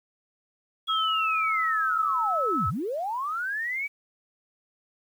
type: linear two-way sweep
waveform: sine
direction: down then up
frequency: 3347 to 77.7 to 2311 Hz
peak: -27 dBFS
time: 0.87-3.88 s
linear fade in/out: 20 ms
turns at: 2.68 s
type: tone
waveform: sine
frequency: 1300 Hz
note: E6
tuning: 24 cents flat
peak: -24 dBFS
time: 0.88-2.71 s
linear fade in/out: 20 ms
effects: 9-bit